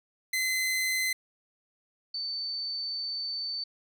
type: tone pair in turn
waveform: sawtooth / sine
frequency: 2048 / 4538 Hz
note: C7 / C#8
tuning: -38 / +40 cents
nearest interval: octave + major second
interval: 1378 cents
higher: second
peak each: -23 / -31 dBFS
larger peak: first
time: 0.33-1.13 / 2.14-3.64 s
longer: second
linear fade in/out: 5 ms
effects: none